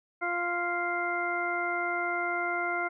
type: harmonic tone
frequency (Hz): 349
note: F4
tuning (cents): -1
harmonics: 1 / 2 / 3 / 4 / 6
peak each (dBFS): -36 / -33 / -39 / -32 / -34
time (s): 0.21-2.89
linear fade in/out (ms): 20
effects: none